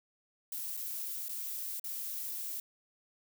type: noise with dropouts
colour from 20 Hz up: violet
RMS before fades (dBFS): -39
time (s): 0.52-2.6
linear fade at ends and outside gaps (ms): 2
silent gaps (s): 0.769-0.773 / 1.284-1.292 / 1.797-1.841
effects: none